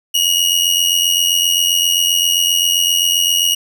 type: tone with amplitude modulation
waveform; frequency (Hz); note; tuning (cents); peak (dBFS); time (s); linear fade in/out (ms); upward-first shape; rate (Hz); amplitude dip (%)
sawtooth; 2883; F#7; -46; -6; 0.14-3.55; 10; sine; 87.6; 65
effects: none